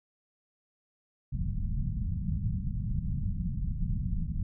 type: low-pass noise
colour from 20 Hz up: pink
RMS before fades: -31 dBFS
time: 1.32-4.43 s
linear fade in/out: 5 ms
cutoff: 200 Hz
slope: 48 dB/octave
effects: none